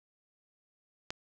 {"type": "click", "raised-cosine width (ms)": 0.2, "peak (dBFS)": -18, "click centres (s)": 1.105, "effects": []}